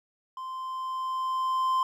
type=tone with level ramp; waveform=triangle; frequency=1040 Hz; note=C6; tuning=11 cents flat; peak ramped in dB=-33 to -20 dBFS; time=0.37-1.83 s; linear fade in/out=2 ms; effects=none